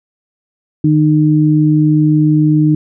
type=tone pair together; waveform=sine; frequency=152.8 / 305.6 Hz; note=D#3 / D#4; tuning=-31 / -31 cents; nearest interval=octave; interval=1200 cents; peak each=-10 dBFS; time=0.84-2.75 s; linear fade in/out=5 ms; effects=none